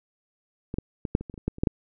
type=clicks; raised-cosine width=3 ms; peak=-18 / -13 / -17 / -6 / -23 / -24 / -28 / -27 / -12 / -28 / -8 / -8 dBFS; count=12; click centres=0.741 / 0.785 / 1.052 / 1.151 / 1.21 / 1.298 / 1.341 / 1.378 / 1.48 / 1.584 / 1.635 / 1.672 s; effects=none